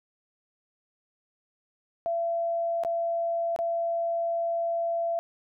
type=tone with dropouts; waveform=sine; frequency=675 Hz; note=E5; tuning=41 cents sharp; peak=-25 dBFS; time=2.06-5.19 s; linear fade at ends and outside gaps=0 ms; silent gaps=2.836-2.849 / 3.562-3.589 s; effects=none